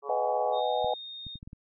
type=harmonic tone; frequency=141.3 Hz; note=C#3; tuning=34 cents sharp; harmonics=3 / 4 / 5 / 6 / 7 / 8; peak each=-38 / -46 / -45 / -46 / -45 / -41 dBFS; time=0.02-0.62 s; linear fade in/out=50 ms
type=chord; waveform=sine; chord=G# minor seventh; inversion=first; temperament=just; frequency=498.4 / 623 / 747.5 / 830.6 Hz; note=B4 / D#5 / F#5 / G#5; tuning=+16 / +2 / +17 / 0 cents; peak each=-31 dBFS; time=0.09-0.94 s; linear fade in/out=2 ms
type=tone; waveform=sine; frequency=3687 Hz; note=A#7; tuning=20 cents flat; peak=-39 dBFS; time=0.52-1.39 s; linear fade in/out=50 ms
type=clicks; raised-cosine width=5 ms; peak=-31 dBFS; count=6; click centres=0.845 / 1.267 / 1.356 / 1.429 / 1.475 / 1.531 s
effects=none